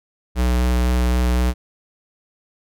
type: tone with vibrato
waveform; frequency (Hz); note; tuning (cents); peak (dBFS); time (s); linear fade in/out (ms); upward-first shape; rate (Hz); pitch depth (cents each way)
square; 61.5; B1; -7; -16; 0.35-1.54; 50; square; 3.9; 10
effects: none